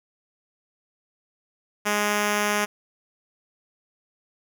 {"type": "tone", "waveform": "5% pulse", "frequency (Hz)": 207.7, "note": "G#3", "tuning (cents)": 0, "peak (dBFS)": -10, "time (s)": [1.85, 2.66], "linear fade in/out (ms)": 20, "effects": []}